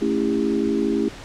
sine chord, A dominant seventh, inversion none, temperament equal with one note detuned, 220 / 277.2 / 329.6 / 401.6 Hz, A3 / C#4 / E4 / G4, 0 / 0 / 0 / +42 cents, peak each -24 dBFS, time 0.01-1.09 s, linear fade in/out 10 ms, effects pink hiss -39 dBFS RMS until 1.24 s + low-pass 6000 Hz 12 dB/octave

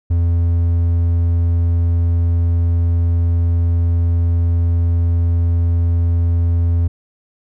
triangle tone, 85 Hz, F2, 46 cents flat, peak -10 dBFS, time 0.1-6.88 s, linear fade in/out 10 ms, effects none

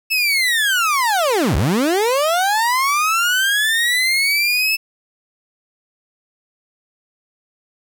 30% pulse linear two-way sweep, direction down then up, 2637 to 59.7 to 2637 Hz, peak -12 dBFS, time 0.1-4.77 s, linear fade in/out 20 ms, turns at 1.56 s, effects 9-bit

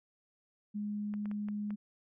sine tone, 207.7 Hz, G#3, in tune, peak -34 dBFS, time 0.74-1.76 s, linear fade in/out 20 ms
clicks, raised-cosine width 0.5 ms, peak -35 dBFS, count 5, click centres 1.139 / 1.257 / 1.314 / 1.486 / 1.706 s
effects none

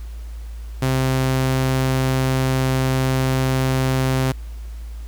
sawtooth tone, 131.1 Hz, C3, 4 cents sharp, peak -13 dBFS, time 0.82-4.32 s, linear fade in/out 5 ms, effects added 56 Hz sine -29 dBFS peak until 5.07 s + pink hiss -50 dBFS RMS until 5.07 s

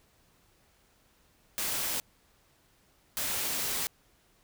white noise bursts at uneven times, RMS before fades -32 dBFS, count 2, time 1.58-2 / 3.17-3.87 s, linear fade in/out 0 ms, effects pink hiss -66 dBFS RMS until 4.43 s

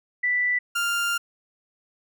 sine / 30% pulse tone pair in turn, 1975.5 / 1396.9 Hz, B6 / F6, 0 / 0 cents, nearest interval tritone, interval 600 cents, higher first, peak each -20 dBFS, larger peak neither, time 0.23-0.59 / 0.75-1.18 s, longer second, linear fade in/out 10 ms, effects none

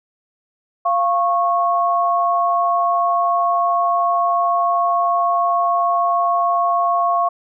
sine tone pair together, 694 / 1099.3 Hz, F5 / C#6, -11 / -15 cents, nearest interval minor sixth, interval 796 cents, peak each -17 dBFS, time 0.85-7.29 s, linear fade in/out 10 ms, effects none

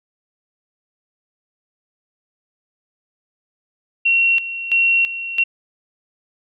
sine tone with tremolo, 2733 Hz, F7, 38 cents flat, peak -12 dBFS, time 4.05-5.44 s, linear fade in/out 10 ms, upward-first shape square, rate 1.5 Hz, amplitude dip 75%, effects none

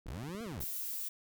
click train, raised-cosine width 3 ms, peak -38 dBFS, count 11, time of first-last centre 0.06-0.638 s, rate 17.3 Hz
25% pulse linear two-way sweep, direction up then down, 34.96 to 239.6 to 34.96 Hz, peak -36 dBFS, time 0.06-0.63 s, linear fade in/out 10 ms, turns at 0.43 s
violet noise, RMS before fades -39 dBFS, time 0.6-1.09 s, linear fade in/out 10 ms
effects none

